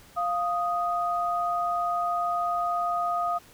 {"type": "tone pair together", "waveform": "sine", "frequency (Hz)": [698.5, 1244.6], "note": ["F5", "D#6"], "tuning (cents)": [0, 0], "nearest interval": "minor seventh", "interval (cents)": 1000, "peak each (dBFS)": -27, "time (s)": [0.16, 3.39], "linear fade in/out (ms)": 20, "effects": ["pink hiss -53 dBFS RMS until 3.53 s"]}